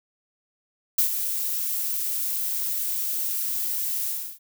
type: noise with ADSR envelope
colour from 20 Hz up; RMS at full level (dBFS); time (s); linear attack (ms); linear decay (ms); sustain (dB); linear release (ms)
violet; -19; 0.98-4.39; 6; 100; -8; 320
effects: none